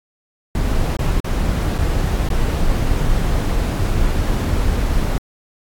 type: noise with dropouts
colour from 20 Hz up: brown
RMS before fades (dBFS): -17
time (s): 0.55-5.18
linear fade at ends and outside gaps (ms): 1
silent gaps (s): 0.968-0.991 / 1.202-1.244 / 1.782-1.786 / 2.289-2.302
effects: AAC 64 kbps